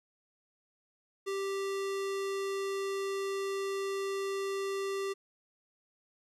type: tone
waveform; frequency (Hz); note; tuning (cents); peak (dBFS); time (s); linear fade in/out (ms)
square; 392; G4; 0; -33; 1.26-5.14; 20
effects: low-pass 10000 Hz 12 dB/octave + 12-bit